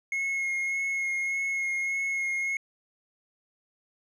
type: tone with vibrato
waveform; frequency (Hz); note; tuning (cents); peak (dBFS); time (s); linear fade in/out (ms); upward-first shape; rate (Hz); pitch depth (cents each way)
triangle; 2164; C#7; -42; -25; 0.12-2.57; 2; sine; 1.7; 15
effects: resampled to 24000 Hz